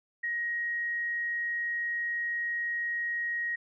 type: tone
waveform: sine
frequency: 1886 Hz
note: A#6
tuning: 20 cents sharp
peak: -29 dBFS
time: 0.23-3.56 s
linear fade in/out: 10 ms
effects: none